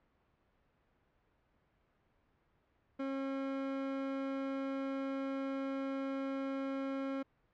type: tone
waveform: 30% pulse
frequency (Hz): 270.9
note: C#4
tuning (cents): -40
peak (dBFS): -33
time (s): 2.99-7.23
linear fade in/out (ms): 10
effects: pink hiss -74 dBFS RMS until 7.53 s + low-pass 2000 Hz 12 dB/octave